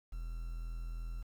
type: tone with quantisation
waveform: triangle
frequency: 41.46 Hz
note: E1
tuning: 11 cents sharp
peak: -36 dBFS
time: 0.12-1.23 s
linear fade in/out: 10 ms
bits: 10
effects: none

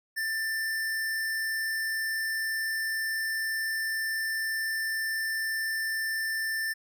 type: tone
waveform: square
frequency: 1779 Hz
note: A6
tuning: 19 cents sharp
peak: -29 dBFS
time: 0.16-6.74 s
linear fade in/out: 20 ms
effects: none

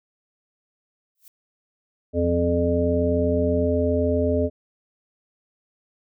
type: noise with exponential growth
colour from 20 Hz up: violet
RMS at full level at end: -43 dBFS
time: 1.15-1.28 s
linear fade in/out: 1 ms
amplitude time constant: 27 ms
type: harmonic tone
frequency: 86.1 Hz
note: F2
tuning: 24 cents flat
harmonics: 1 / 3 / 5 / 7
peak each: -24 / -24 / -24 / -24 dBFS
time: 2.13-4.5 s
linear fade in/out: 50 ms
type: tone with pitch glide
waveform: sine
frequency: 176 to 180.22 Hz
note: F3 to F#3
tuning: +14 to -45 cents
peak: -31 dBFS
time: 2.23-3.66 s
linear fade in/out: 10 ms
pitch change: +41 cents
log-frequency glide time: 2.46-3.39 s
effects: none

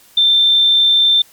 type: tone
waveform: sine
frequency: 3568 Hz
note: A7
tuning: 23 cents sharp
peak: -8 dBFS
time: 0.17-1.22 s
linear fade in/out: 5 ms
effects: white hiss -47 dBFS RMS until 1.32 s + MP3 96 kbps

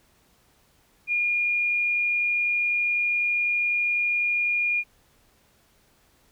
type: tone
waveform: sine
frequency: 2424 Hz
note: D#7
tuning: 46 cents flat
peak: -21 dBFS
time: 1.07-4.84 s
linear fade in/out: 50 ms
effects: pink hiss -62 dBFS RMS until 6.31 s

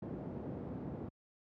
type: band-pass noise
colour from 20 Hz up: pink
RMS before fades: -43 dBFS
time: 0.02-1.09 s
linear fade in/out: 5 ms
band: 120 to 420 Hz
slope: 12 dB/octave
effects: high-pass 60 Hz 12 dB/octave

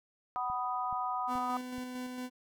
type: chord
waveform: sine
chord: B major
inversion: second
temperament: equal with one note detuned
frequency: 748.2 / 987.8 / 1244.5 Hz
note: F#5 / B5 / D#6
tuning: +19 / 0 / 0 cents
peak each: -36 dBFS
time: 0.36-1.57 s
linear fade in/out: 0 ms
type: click train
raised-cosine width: 5 ms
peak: -38 dBFS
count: 4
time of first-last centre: 0.5-1.782 s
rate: 2.34 Hz
type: tone with tremolo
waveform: 40% pulse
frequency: 251.4 Hz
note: B3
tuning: 31 cents sharp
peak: -36 dBFS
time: 1.27-2.3 s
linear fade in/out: 50 ms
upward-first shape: square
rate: 4.4 Hz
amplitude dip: 30%
effects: none

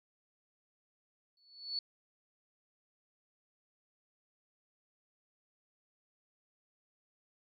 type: tone with exponential growth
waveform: sine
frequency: 4435 Hz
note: C#8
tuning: in tune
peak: -31 dBFS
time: 1.37-1.79 s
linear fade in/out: 2 ms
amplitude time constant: 90 ms
effects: none

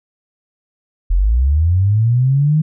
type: linear sweep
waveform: sine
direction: up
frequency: 39.63 to 158.4 Hz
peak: -10 dBFS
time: 1.1-2.62 s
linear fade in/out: 10 ms
effects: none

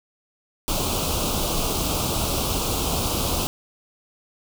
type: band-stop noise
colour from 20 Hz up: pink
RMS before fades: -24 dBFS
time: 0.68-3.47 s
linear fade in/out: 0 ms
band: 1300 to 2600 Hz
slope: 48 dB/octave
effects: none

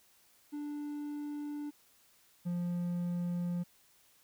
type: tone pair in turn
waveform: triangle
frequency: 293.7 / 175.12 Hz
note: D4 / F3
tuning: 0 / +5 cents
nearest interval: major sixth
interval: 895 cents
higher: first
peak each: -35 / -30 dBFS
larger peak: second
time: 0.52-1.71 / 2.45-3.64 s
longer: neither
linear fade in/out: 20 ms
effects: white hiss -66 dBFS RMS until 4.23 s

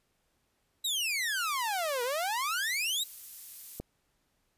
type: exponential two-way sweep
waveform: sawtooth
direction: down then up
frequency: 3951 to 469.6 to 3951 Hz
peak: -26 dBFS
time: 0.84-3.04 s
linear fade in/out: 10 ms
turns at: 2.03 s
type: noise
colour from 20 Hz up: violet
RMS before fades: -43 dBFS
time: 1.36-3.8 s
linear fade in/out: 10 ms
type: click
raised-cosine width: 2 ms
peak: -23 dBFS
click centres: 3.8 s
effects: pink hiss -75 dBFS RMS until 4.57 s + resampled to 32000 Hz

